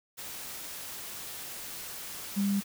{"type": "tone in noise", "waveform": "sine", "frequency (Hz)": 200, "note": "G3", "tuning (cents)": 35, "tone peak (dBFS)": -25, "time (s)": [2.36, 2.61], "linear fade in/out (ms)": 20, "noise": "white", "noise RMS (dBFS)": -41, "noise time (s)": [0.17, 2.64], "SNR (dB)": 13, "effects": []}